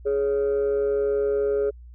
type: tone pair together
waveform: sine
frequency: 418.2 / 557 Hz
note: G#4 / C#5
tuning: +12 / +8 cents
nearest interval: perfect fourth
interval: 496 cents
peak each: -19 / -26 dBFS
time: 0.05-1.71 s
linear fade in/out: 20 ms
effects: tanh soft clip ceiling -17 dBFS + added 60 Hz sine -41 dBFS peak until 1.94 s